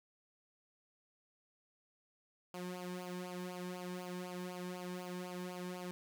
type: tone with flanger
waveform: sawtooth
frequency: 180.2 Hz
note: F#3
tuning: 45 cents flat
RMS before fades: -44 dBFS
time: 2.54-5.91 s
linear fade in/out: 0 ms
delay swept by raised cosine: 0.52 to 1.52 ms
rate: 4 Hz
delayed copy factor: -0.75
effects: none